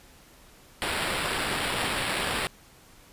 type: noise with sample-and-hold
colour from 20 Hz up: white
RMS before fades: -29 dBFS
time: 0.82-2.47 s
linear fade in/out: 0 ms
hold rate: 6300 Hz
effects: pink hiss -54 dBFS RMS until 3.12 s + resampled to 32000 Hz

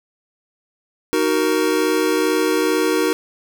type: chord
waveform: square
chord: D# minor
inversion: none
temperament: just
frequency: 311.1 / 373.4 / 466.7 Hz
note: D#4 / F#4 / A#4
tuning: 0 / +16 / +2 cents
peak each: -21 dBFS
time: 1.13-3.13 s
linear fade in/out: 0 ms
effects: none

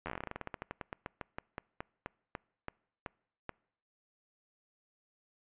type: slowing click train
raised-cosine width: 0.5 ms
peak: -23 dBFS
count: 30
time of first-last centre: 0.06-3.493 s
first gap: 11 ms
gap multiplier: 1.14
effects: noise-tail reverb RT60 0.7 s tail -26 dB re dry + resampled to 8000 Hz

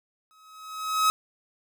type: tone with exponential growth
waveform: 45% pulse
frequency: 1276 Hz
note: D#6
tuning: 43 cents sharp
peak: -17 dBFS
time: 0.31-1.1 s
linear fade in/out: 0 ms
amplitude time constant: 170 ms
effects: none

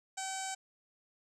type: tone with low-pass filter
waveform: sawtooth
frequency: 766 Hz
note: G5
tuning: 40 cents flat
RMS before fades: -39 dBFS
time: 0.17-0.55 s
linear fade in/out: 10 ms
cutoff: 7600 Hz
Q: 6.4
effects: none

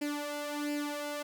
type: tone with flanger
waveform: sawtooth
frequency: 293.1 Hz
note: D4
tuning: 3 cents flat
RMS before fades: -36 dBFS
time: 0.01-1.23 s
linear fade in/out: 10 ms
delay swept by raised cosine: 0.4 to 2 ms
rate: 1.4 Hz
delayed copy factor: +0.7
effects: none

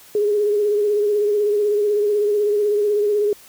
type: tone with vibrato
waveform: sine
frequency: 415.3 Hz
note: G#4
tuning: in tune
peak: -15 dBFS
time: 0.15-3.33 s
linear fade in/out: 2 ms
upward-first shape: triangle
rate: 16 Hz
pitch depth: 46 cents each way
effects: white hiss -46 dBFS RMS until 3.48 s

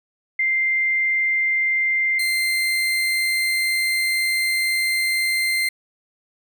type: tone pair in turn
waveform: sine / 35% pulse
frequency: 2093 / 2086 Hz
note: C7 / C7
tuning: 0 / -6 cents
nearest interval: unison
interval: 6 cents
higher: first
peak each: -17 dBFS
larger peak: neither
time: 0.39-2.19 / 2.19-5.69 s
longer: second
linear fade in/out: 5 ms
effects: none

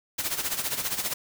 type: noise with tremolo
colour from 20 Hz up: white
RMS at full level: -27 dBFS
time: 0.18-1.14 s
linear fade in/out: 10 ms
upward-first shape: sine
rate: 15 Hz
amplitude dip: 70%
effects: none

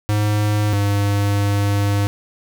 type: tone pair in turn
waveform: square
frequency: 104.9 / 101.24 Hz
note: G#2 / G#2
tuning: +18 / -44 cents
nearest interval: minor second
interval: 62 cents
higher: first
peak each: -16 dBFS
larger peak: neither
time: 0.09-0.73 / 0.73-2.07 s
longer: second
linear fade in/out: 0 ms
effects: 9-bit

